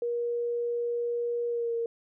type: tone with pitch glide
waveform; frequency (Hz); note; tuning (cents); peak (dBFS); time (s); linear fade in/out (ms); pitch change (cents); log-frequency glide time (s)
sine; 475.4 to 464; A#4 to A#4; +34 to -8; -27; 0.02-1.86; 2; -42; 1.48-1.75
effects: none